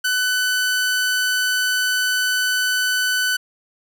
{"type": "tone", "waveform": "sawtooth", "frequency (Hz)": 1500, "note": "F#6", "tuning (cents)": 23, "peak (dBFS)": -14, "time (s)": [0.04, 3.37], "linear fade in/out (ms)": 10, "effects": []}